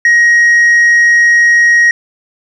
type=tone with tanh clipping; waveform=sine; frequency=1886 Hz; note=A#6; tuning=20 cents sharp; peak=-5 dBFS; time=0.05-1.91 s; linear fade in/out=2 ms; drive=2 dB; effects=none